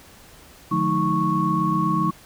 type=tone cluster; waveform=sine; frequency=150.2 / 177.8 / 215.2 / 314 / 1105 Hz; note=D3 / F3 / A3 / D#4 / C#6; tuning=+39 / +31 / -38 / +16 / -6 cents; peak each=-27 / -24 / -28 / -26 / -22 dBFS; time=0.71-2.11 s; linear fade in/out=10 ms; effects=pink hiss -48 dBFS RMS until 2.25 s